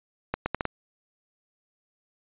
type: accelerating click train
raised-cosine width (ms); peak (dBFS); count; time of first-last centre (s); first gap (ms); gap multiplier
0.5; -11; 5; 0.34-0.653; 120; 0.72
effects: resampled to 8000 Hz